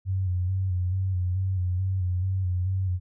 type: tone with vibrato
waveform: sine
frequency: 92.5 Hz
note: F#2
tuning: in tune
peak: -23 dBFS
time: 0.05-3 s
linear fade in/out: 50 ms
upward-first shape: square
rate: 2.3 Hz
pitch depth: 44 cents each way
effects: none